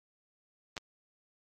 clicks, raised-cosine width 0.2 ms, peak -20 dBFS, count 2, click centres 0.768 / 0.778 s, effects MP3 64 kbps

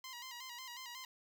10% pulse tone with vibrato, 998 Hz, B5, 18 cents sharp, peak -38 dBFS, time 0.04-1.05 s, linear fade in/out 2 ms, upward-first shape square, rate 5.5 Hz, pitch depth 70 cents each way, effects none

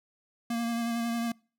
square tone with vibrato, 233.1 Hz, A#3, in tune, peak -29 dBFS, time 0.5-1.32 s, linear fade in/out 5 ms, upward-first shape sine, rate 11 Hz, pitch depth 20 cents each way, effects noise-tail reverb RT60 0.4 s tail -26 dB re dry

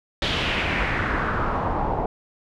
pink noise with low-pass filter sweep, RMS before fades -24 dBFS, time 0.22-2.06 s, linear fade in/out 2 ms, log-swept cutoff 3600 to 730 Hz, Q 2.7, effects none

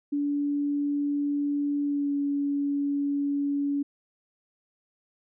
sine tone with pitch glide, 287.8 to 284 Hz, D4 to C#4, -35 to +42 cents, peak -24 dBFS, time 0.12-3.83 s, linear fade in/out 10 ms, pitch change -23 cents, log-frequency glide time 1.84-2.13 s, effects none

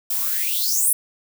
violet noise with high-pass filter sweep, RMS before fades -21 dBFS, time 0.1-0.93 s, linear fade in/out 5 ms, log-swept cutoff 720 to 11000 Hz, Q 8.6, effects none

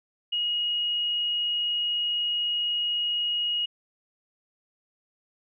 sine tone, 2886 Hz, F#7, 44 cents flat, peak -24 dBFS, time 0.32-3.66 s, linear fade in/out 10 ms, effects none

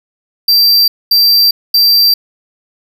square tone bursts, 4699 Hz, D8, in tune, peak -6 dBFS, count 3, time 0.48-2.14 s, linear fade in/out 5 ms, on 400 ms, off 230 ms, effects none

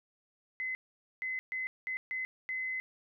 sine tone bursts at uneven times, 2040 Hz, C7, 44 cents flat, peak -33 dBFS, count 6, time 0.6-0.75 / 1.22-1.39 / 1.52-1.67 / 1.87-1.97 / 2.11-2.25 / 2.49-2.8 s, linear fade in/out 0 ms, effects none

